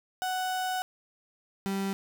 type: tone pair in turn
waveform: 35% pulse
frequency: 743 / 195.32 Hz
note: F#5 / G3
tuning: +7 / -6 cents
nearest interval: octave + major seventh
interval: 2313 cents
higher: first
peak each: -27 / -27 dBFS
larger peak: neither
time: 0.22-0.82 / 1.66-1.93 s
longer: first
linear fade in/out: 0 ms
effects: none